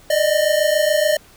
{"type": "tone pair together", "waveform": "square", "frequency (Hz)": [595, 622], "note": ["D5", "D#5"], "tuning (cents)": [22, -1], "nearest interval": "minor second", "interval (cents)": 77, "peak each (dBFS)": -18, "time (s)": [0.1, 1.17], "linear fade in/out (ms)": 5, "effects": ["pink hiss -48 dBFS RMS until 1.36 s"]}